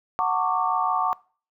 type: chord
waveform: sine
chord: D major seventh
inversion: first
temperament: equal with one note detuned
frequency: 740 / 899.5 / 1108.7 / 1174.7 Hz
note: F#5 / A5 / C#6 / D6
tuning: 0 / +38 / 0 / 0 cents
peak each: -26 dBFS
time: 0.19-1.13 s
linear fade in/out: 0 ms
effects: noise-tail reverb RT60 0.4 s tail -22 dB re dry